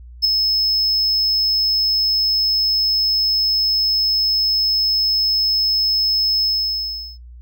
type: tone with ADSR envelope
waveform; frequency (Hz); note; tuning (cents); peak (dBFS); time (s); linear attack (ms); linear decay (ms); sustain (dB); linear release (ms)
triangle; 5200; E8; -24; -8; 0.22-7.18; 29; 4; -6; 750
effects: noise-tail reverb RT60 0.2 s tail -26 dB re dry + added 60 Hz sine -36 dBFS peak until 7.41 s